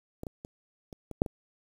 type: clicks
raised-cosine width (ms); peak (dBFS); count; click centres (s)
2; -24 / -24 / -28 / -30 / -26 / -8 / -23; 7; 0.234 / 0.268 / 0.449 / 0.928 / 1.113 / 1.219 / 1.262
effects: 8-bit

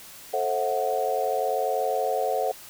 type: chord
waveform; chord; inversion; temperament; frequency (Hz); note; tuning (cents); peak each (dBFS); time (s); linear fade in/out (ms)
sine; F# half-diminished seventh; first; equal with one note detuned; 440 / 531.8 / 659.3 / 740; A4 / C5 / E5 / F#5; 0 / +28 / 0 / 0; -29 / -28 / -30 / -27; 0.33-2.52; 10
effects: white hiss -45 dBFS RMS until 2.69 s

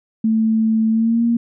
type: tone with pitch glide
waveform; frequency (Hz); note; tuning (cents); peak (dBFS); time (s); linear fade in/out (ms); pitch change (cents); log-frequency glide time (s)
sine; 221.5 to 234; A3 to A#3; +12 to +7; -13; 0.24-1.37; 5; +95; 0.9-1.24
effects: none

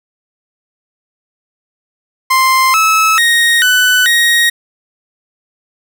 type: tone with pitch steps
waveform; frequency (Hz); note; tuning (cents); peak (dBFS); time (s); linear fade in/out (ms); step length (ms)
30% pulse; 1047 / 1299 / 1868 / 1496 / 1880; C6 / E6 / A#6 / F#6 / A#6; +1 / -26 / +3 / +19 / +14; -5; 2.3-4.5; 10; 440
effects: none

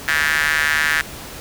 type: tone with high-pass filter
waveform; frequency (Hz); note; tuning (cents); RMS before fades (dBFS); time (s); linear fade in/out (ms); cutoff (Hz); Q
square; 75.4; D2; +46; -18; 0.08-1.01; 0; 1700; 5.2
effects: pink hiss -34 dBFS RMS until 1.4 s

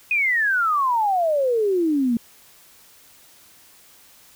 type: exponential sweep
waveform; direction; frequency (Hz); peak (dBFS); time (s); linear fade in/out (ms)
sine; down; 2521 to 225.9; -17; 0.11-2.17; 2
effects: white hiss -51 dBFS RMS until 4.35 s

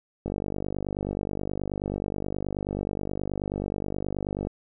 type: click train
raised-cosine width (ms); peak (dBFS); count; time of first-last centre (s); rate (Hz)
2; -16; 209; 0.26-4.471; 49.4
effects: none

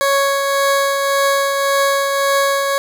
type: tone with tremolo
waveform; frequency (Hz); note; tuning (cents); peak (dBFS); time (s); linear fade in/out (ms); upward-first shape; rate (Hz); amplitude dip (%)
20% pulse; 554.4; C#5; 0; -7; 0.01-2.78; 0; triangle; 1.8; 40
effects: none

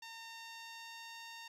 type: tone with pitch glide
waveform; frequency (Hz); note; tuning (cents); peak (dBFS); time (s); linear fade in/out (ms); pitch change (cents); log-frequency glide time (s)
10% pulse; 912 to 918.3; A#5 to A#5; -38 to -26; -39; 0.02-1.48; 5; +12; 0.2-1.16
effects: low-pass 10000 Hz 12 dB/octave

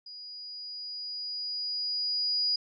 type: tone with level ramp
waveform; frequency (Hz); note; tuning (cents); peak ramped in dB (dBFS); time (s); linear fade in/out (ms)
sine; 4900; D#8; -27; -42 to -24; 0.06-2.56; 5
effects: none

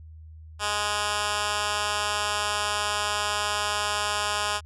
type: tone with high-pass filter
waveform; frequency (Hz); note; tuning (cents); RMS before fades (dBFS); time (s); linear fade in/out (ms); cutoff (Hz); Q
10% pulse; 207.7; G#3; 0; -27; 0.59-4.61; 50; 1100; 0.66
effects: added 79 Hz sine -42 dBFS peak until 4.65 s + resampled to 24000 Hz

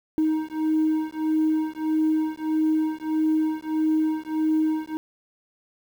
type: beating tone pair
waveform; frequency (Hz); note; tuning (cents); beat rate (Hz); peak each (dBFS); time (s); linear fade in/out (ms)
triangle; 312.5 / 314.1; D#4 / D#4; +8 / +16; 1.6; -21; 0.18-4.97; 0
effects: tanh soft clip ceiling -14 dBFS + 8-bit

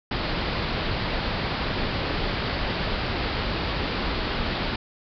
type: low-pass noise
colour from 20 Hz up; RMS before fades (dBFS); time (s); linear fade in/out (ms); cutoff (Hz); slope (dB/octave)
pink; -27; 0.11-4.76; 5; 4900; 96
effects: none

